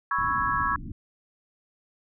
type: chord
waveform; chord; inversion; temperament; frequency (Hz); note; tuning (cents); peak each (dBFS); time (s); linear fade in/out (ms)
sine; C# minor seventh; third; equal; 987.8 / 1108.7 / 1318.5 / 1661.2; B5 / C#6 / E6 / G#6; 0 / 0 / 0 / 0; -31 / -26 / -30 / -29; 0.11-0.76; 2
type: low-pass noise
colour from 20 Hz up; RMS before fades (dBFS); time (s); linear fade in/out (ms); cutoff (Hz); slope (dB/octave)
pink; -37; 0.18-0.92; 5; 320; 96
effects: none